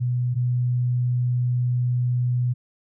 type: tone pair in turn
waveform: sine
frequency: 123.47 / 123.47 Hz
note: B2 / B2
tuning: 0 / 0 cents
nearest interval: unison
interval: 0 cents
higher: neither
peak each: -20 / -19 dBFS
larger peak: second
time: 0-0.35 / 0.35-2.54 s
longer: second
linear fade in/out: 20 ms
effects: none